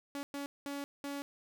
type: tone bursts at uneven times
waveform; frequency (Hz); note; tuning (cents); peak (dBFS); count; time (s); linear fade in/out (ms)
sawtooth; 282.4; C#4; +32; -34; 4; 0.15-0.23 / 0.34-0.46 / 0.66-0.84 / 1.04-1.22; 0
effects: none